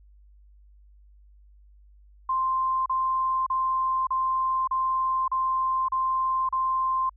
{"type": "tone bursts", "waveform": "sine", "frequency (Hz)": 1046.5, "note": "C6", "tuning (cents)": 0, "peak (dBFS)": -22, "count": 8, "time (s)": [2.29, 7.095], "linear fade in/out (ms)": 5, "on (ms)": 570, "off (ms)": 35, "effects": ["added 50 Hz sine -51 dBFS peak until 7.16 s"]}